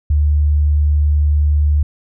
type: tone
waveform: sine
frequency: 74.1 Hz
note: D2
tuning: 16 cents sharp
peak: -10 dBFS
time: 0.1-1.83 s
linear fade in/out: 5 ms
effects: none